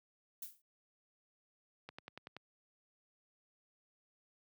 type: noise with exponential decay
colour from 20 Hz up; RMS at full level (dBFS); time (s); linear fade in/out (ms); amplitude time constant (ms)
violet; -41; 0.42-0.62; 5; 42
type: click train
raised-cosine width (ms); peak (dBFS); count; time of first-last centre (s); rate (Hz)
0.3; -31; 6; 1.89-2.366; 10.5
effects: high-pass 100 Hz 12 dB/octave